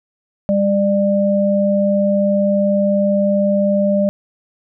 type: tone pair together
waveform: sine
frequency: 200.4 / 596.2 Hz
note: G3 / D5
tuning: +38 / +26 cents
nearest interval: octave + perfect fifth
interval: 1888 cents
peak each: -15 dBFS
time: 0.49-4.09 s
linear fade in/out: 0 ms
effects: none